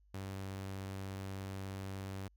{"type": "tone", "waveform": "sawtooth", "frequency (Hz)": 96.6, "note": "G2", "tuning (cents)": -25, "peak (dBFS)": -37, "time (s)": [0.14, 2.28], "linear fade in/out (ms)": 5, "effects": ["added 50 Hz sine -64 dBFS peak until 2.36 s"]}